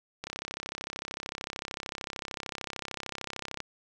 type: click train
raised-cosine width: 0.2 ms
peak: -18 dBFS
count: 113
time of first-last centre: 0.24-3.603 s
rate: 33.3 Hz
effects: none